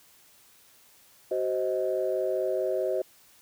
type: chord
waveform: sine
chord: C diminished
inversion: second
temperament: just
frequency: 376.7 / 523.3 / 627.9 Hz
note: Gb4 / C5 / Eb5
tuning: +31 / 0 / +16 cents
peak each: -29 dBFS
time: 1.31-3.02 s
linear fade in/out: 5 ms
effects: tanh soft clip ceiling -16 dBFS + white hiss -58 dBFS RMS until 3.41 s